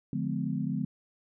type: chord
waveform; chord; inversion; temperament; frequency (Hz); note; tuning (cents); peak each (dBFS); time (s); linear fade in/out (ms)
sine; D diminished seventh; none; just; 146.83 / 176.2 / 211.4 / 253.7; D3 / F3 / Ab3 / Cb4; 0 / +16 / +31 / +47; -34; 0.13-0.85; 2
effects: none